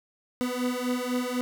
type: beating tone pair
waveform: 30% pulse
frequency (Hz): 246.9 / 250.9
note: B3 / B3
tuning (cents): 0 / +28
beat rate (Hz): 4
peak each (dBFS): -27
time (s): 0.41-1.41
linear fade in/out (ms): 0
effects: none